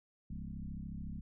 sine tone with frequency modulation, 117 Hz, A#2, 7 cents sharp, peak -40 dBFS, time 0.3-1.21 s, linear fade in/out 5 ms, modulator 33.8 Hz, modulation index 3.2, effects none

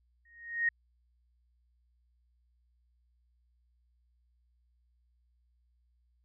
sine tone with exponential growth, 1864.7 Hz, A#6, in tune, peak -23 dBFS, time 0.25-0.69 s, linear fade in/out 5 ms, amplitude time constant 95 ms, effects added 60 Hz sine -68 dBFS peak until 6.24 s

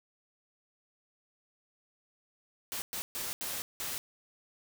white noise bursts at uneven times, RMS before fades -37 dBFS, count 5, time 2.72-2.82 / 2.93-3.02 / 3.15-3.33 / 3.41-3.62 / 3.8-3.98 s, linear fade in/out 0 ms, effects none

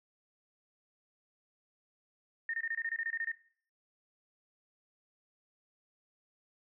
sine tone bursts, 1829 Hz, A#6, 33 cents flat, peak -32 dBFS, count 12, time 2.49-3.317 s, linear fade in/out 2 ms, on 46 ms, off 25 ms, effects noise-tail reverb RT60 0.5 s tail -17 dB re dry

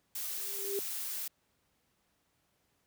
blue noise, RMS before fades -38 dBFS, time 0.15-1.28 s, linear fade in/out 5 ms
sine tone with exponential growth, 398.2 Hz, G4, 27 cents sharp, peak -30 dBFS, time 0.28-0.79 s, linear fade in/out 1 ms, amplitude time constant 110 ms
effects pink hiss -75 dBFS RMS until 2.86 s + high-pass 60 Hz 12 dB/octave

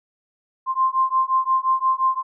sine beating tone pair, 1046.5 / 1052.2 Hz, C6 / C6, 0 / +9 cents, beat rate 5.7 Hz, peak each -20 dBFS, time 0.66-2.23 s, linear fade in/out 50 ms, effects none

